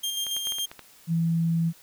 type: tone with tremolo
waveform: sawtooth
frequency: 3200 Hz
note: G7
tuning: 35 cents sharp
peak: -23 dBFS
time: 0.03-0.66 s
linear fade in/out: 10 ms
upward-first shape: square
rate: 7.1 Hz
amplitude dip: 35%
type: clicks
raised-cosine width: 0.3 ms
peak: -24 dBFS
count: 7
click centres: 0.267 / 0.366 / 0.471 / 0.522 / 0.585 / 0.715 / 0.793 s
type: tone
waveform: sine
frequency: 165.9 Hz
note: E3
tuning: 11 cents sharp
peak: -21 dBFS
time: 1.07-1.73 s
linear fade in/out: 50 ms
effects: white hiss -54 dBFS RMS until 1.82 s